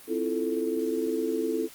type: chord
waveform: sine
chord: F major seventh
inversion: second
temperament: equal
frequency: 261.6 / 329.6 / 349.2 / 440 Hz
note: C4 / E4 / F4 / A4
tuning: 0 / 0 / 0 / 0 cents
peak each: -33 / -30 / -34 / -29 dBFS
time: 0.07-1.69 s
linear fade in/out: 50 ms
effects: white hiss -49 dBFS RMS until 1.74 s + Opus 32 kbps